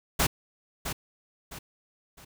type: noise with echo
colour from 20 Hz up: pink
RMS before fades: -23 dBFS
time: 0.19-0.27 s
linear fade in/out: 10 ms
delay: 660 ms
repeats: 3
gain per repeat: -9 dB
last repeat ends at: 2.25 s
effects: none